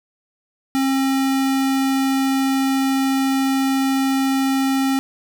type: tone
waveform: square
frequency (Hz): 268.6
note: C4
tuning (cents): +46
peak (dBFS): -17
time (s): 0.75-4.99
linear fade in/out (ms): 0
effects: none